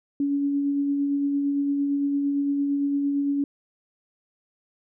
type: tone with tremolo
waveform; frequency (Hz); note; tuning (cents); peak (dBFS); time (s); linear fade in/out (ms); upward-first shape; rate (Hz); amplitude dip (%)
sine; 282.6; C#4; +34; -20; 0.2-3.44; 2; sine; 8.8; 25
effects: none